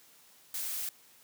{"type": "noise", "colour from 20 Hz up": "blue", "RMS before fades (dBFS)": -36, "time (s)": [0.54, 0.89], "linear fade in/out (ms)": 2, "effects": ["white hiss -60 dBFS RMS until 1.23 s", "high-pass 100 Hz 12 dB/octave"]}